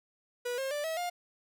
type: tone with pitch steps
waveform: 45% pulse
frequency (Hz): 488.2 / 535.5 / 587.3 / 644.2 / 706.6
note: B4 / C5 / D5 / E5 / F5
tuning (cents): -20 / +40 / 0 / -40 / +20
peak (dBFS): -32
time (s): 0.45-1.1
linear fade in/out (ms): 10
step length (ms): 130
effects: none